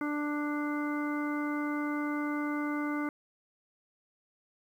harmonic tone, 295 Hz, D4, 8 cents sharp, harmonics 1 / 2 / 3 / 4 / 5 / 7, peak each -31 / -43 / -43 / -40 / -41 / -43 dBFS, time 0.01-3.09 s, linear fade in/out 2 ms, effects 10-bit

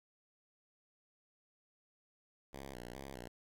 5% pulse tone with vibrato, 64.1 Hz, C2, 35 cents flat, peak -35 dBFS, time 2.53-3.28 s, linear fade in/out 5 ms, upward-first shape square, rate 2.4 Hz, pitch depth 110 cents each way, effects 12-bit

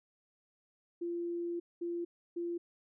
sine tone bursts at uneven times, 344 Hz, F4, 26 cents flat, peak -34 dBFS, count 3, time 1.01-1.6 / 1.81-2.05 / 2.36-2.58 s, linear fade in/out 10 ms, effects none

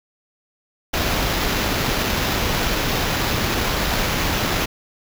pink noise with sample-and-hold, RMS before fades -21 dBFS, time 0.93-4.66 s, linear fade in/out 10 ms, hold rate 8820 Hz, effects none

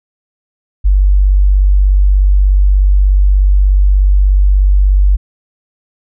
sine tone, 48.34 Hz, G1, 23 cents flat, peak -5 dBFS, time 0.84-5.17 s, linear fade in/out 20 ms, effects none

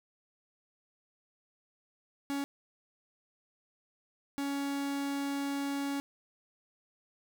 45% pulse tone bursts at uneven times, 280 Hz, C#4, 18 cents sharp, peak -32 dBFS, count 2, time 2.3-2.44 / 4.38-6 s, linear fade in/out 0 ms, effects 12-bit

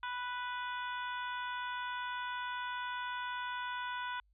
harmonic tone, 493.7 Hz, B4, 1 cent flat, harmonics 2 / 3 / 4 / 5 / 6 / 7, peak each -39 / -41 / -51 / -51 / -52 / -49 dBFS, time 0.03-4.2 s, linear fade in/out 2 ms, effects added 50 Hz sine -67 dBFS peak until 4.33 s

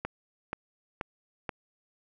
click train, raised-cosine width 0.5 ms, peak -17 dBFS, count 4, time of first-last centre 0.05-1.492 s, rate 2.08 Hz, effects none

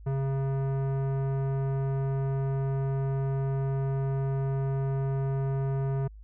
sine tone with tanh clipping, 135.7 Hz, C#3, 36 cents flat, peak -28 dBFS, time 0.06-6.08 s, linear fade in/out 10 ms, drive 16 dB, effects added 52 Hz sine -44 dBFS peak until 6.23 s

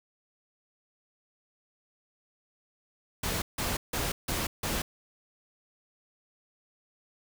pink noise bursts, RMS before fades -31 dBFS, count 5, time 3.23-4.82 s, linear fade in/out 5 ms, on 190 ms, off 160 ms, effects none

